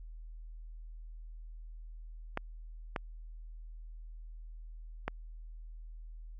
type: clicks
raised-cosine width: 0.5 ms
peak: -18 dBFS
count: 3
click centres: 2.374 / 2.962 / 5.08 s
effects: added 40 Hz sine -44 dBFS peak until 6.39 s